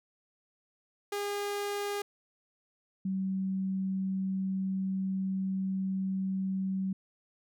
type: tone pair in turn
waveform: sawtooth / sine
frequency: 407.2 / 190.74 Hz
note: G#4 / G3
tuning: -34 / -47 cents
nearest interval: octave + minor second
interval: 1313 cents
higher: first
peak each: -28 / -29 dBFS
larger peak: first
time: 1.12-2.02 / 3.05-6.93 s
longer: second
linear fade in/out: 5 ms
effects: none